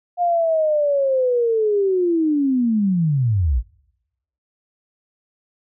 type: linear sweep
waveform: sine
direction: down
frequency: 713 to 49.34 Hz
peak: -15 dBFS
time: 0.17-3.63 s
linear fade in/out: 50 ms
effects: noise-tail reverb RT60 0.9 s tail -26 dB re dry